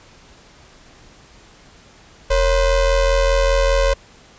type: ring-modulated tone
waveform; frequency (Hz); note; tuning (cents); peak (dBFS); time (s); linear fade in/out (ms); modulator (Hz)
square; 252.5; B3; +39; -11; 2.3-3.94; 10; 295
effects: pink hiss -47 dBFS RMS until 4.38 s + resampled to 16000 Hz